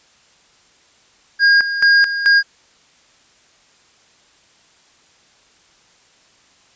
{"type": "tone with tremolo", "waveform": "square", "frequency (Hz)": 1624, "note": "G#6", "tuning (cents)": -39, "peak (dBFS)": -9, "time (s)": [1.39, 2.43], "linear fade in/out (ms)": 50, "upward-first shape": "square", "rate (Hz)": 2.3, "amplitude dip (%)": 70, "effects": ["white hiss -53 dBFS RMS until 6.75 s", "resampled to 16000 Hz"]}